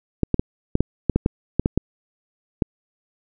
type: clicks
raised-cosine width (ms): 3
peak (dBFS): -4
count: 12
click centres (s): 0.233 / 0.343 / 0.395 / 0.754 / 0.806 / 1.097 / 1.16 / 1.261 / 1.596 / 1.659 / 1.776 / 2.622
effects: none